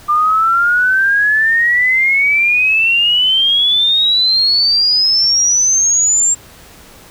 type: exponential sweep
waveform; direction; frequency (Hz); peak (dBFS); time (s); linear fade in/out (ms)
sine; up; 1191 to 7480; -9; 0.08-6.35; 20
effects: pink hiss -40 dBFS RMS until 7.1 s